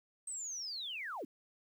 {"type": "linear sweep", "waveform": "sine", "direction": "down", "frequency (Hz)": [8372, 217.6], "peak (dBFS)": -39, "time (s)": [0.27, 1.25], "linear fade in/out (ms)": 5, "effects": ["11-bit"]}